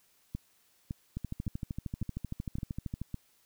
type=two click trains; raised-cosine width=5 ms; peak=-23 / -23 dBFS; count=6 / 25; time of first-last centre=0.35-3.143 / 1.17-3.016 s; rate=1.79 / 13 Hz; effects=white hiss -68 dBFS RMS until 3.45 s